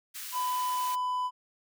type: high-pass noise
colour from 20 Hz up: white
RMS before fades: -40 dBFS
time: 0.14-0.96 s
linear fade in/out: 20 ms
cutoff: 1300 Hz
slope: 24 dB/octave
type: tone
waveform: triangle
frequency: 1000 Hz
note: B5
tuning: 21 cents sharp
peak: -26 dBFS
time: 0.32-1.31 s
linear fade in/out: 50 ms
effects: none